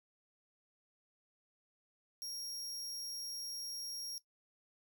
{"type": "tone", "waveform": "sawtooth", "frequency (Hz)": 5590, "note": "F8", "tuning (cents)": 1, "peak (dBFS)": -39, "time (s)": [2.22, 4.18], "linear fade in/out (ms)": 0, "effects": ["noise-tail reverb RT60 0.1 s tail -17 dB re dry"]}